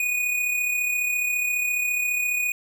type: tone with amplitude modulation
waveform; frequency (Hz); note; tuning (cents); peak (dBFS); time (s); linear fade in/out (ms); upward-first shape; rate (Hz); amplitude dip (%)
square; 2475; D#7; -10; -21; 0-2.52; 2; sine; 34.6; 40
effects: none